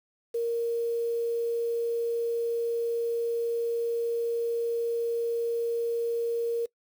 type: tone with quantisation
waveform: sine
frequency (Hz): 466.6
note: A#4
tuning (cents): +2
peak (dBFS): -25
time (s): 0.34-6.66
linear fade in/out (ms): 10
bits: 8
effects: noise-tail reverb RT60 0.1 s tail -22 dB re dry